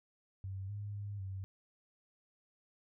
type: tone with pitch steps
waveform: sine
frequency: 96.2 / 102.7 / 101.8 / 95.9 Hz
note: G2 / G#2 / G#2 / G2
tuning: -32 / -19 / -34 / -37 cents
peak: -39 dBFS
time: 0.44-1.44 s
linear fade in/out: 0 ms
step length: 250 ms
effects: none